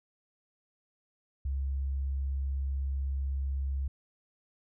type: tone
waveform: sine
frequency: 68 Hz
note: C#2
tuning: 33 cents flat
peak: -29 dBFS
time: 1.45-3.88 s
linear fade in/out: 5 ms
effects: none